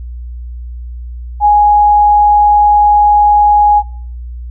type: tone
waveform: sine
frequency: 830.6 Hz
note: G#5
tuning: in tune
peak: -4 dBFS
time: 1.4-3.83 s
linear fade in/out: 50 ms
effects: noise-tail reverb RT60 0.5 s tail -22 dB re dry + added 60 Hz sine -22 dBFS peak until 4.5 s